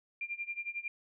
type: tone with tremolo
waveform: sine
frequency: 2388 Hz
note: D7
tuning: 28 cents sharp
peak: -33 dBFS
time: 0.21-0.88 s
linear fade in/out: 2 ms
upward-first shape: sine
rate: 11 Hz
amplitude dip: 90%
effects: none